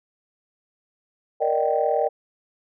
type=chord; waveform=sine; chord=Eb major seventh; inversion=second; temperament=just; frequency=466.7 / 583.4 / 622.3 / 777.8 Hz; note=Bb4 / D5 / Eb5 / G5; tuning=+2 / -12 / 0 / -14 cents; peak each=-24 dBFS; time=1.4-2.09 s; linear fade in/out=20 ms; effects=tanh soft clip ceiling -8 dBFS